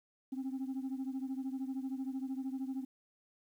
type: beating tone pair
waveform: sine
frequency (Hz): 261.3 / 274.3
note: C4 / C#4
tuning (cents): -2 / -18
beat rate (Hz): 13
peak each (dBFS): -36 / -39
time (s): 0.32-2.85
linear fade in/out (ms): 10
effects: tanh soft clip ceiling -33 dBFS + 11-bit